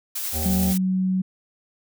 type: noise with tremolo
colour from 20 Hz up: blue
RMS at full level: -27 dBFS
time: 0.15-0.78 s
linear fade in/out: 10 ms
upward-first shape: triangle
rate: 11 Hz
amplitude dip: 30%
type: harmonic tone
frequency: 77.78 Hz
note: D#2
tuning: in tune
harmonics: 1 / 3 / 5 / 7 / 9 / 10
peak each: -26 / -34 / -38 / -38 / -43 / -37 dBFS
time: 0.32-0.75 s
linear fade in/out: 50 ms
type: tone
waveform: sine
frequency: 186.8 Hz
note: F#3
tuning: 17 cents sharp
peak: -19 dBFS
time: 0.45-1.22 s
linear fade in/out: 10 ms
effects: none